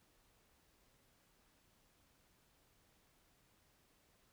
silence, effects pink hiss -73 dBFS RMS until 4.32 s

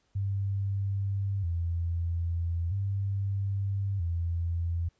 sine tone with vibrato, 91.5 Hz, F#2, 19 cents flat, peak -27 dBFS, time 0.15-4.89 s, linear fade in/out 10 ms, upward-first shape square, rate 0.39 Hz, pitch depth 130 cents each way, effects pink hiss -72 dBFS RMS until 4.99 s + resampled to 16000 Hz

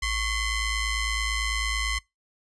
sawtooth ring-modulated tone, 1046.5 Hz, C6, in tune, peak -18 dBFS, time 0.02-1.99 s, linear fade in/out 10 ms, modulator 992 Hz, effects noise-tail reverb RT60 0.2 s tail -24 dB re dry + resampled to 22050 Hz

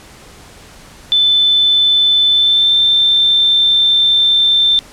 sine tone with pitch glide, 3520 to 3565 Hz, A7 to A7, 0 to +22 cents, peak -8 dBFS, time 1.12-4.79 s, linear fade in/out 0 ms, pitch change +22 cents, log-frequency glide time 2.31-2.76 s, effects pink hiss -39 dBFS RMS until 4.92 s + low-pass 10000 Hz 12 dB/octave

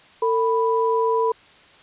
sine tone pair together, 451.3 / 987.8 Hz, A4 / B5, +44 / 0 cents, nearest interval octave + major second, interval 1356 cents, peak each -19 / -21 dBFS, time 0.22-1.32 s, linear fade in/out 5 ms, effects white hiss -50 dBFS RMS until 1.82 s + resampled to 8000 Hz

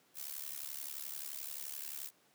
blue noise with amplitude modulation, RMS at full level -40 dBFS, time 0.14-2.11 s, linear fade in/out 50 ms, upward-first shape sine, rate 71.5 Hz, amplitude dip 90%, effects pink hiss -69 dBFS RMS until 2.34 s + high-pass 200 Hz 12 dB/octave

